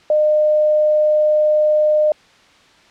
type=tone; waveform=sine; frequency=608 Hz; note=D#5; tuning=40 cents flat; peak=-11 dBFS; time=0.1-2.12 s; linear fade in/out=2 ms; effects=white hiss -49 dBFS RMS until 2.9 s + low-pass 4000 Hz 12 dB/octave